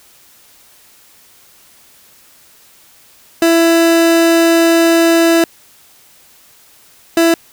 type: tone pair in turn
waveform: 30% pulse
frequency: 332.7 / 332.7 Hz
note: E4 / E4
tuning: +16 / +16 cents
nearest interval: unison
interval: 0 cents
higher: neither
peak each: -5 dBFS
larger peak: neither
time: 3.42-5.44 / 7.17-7.34 s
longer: first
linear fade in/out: 2 ms
effects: white hiss -46 dBFS RMS until 7.52 s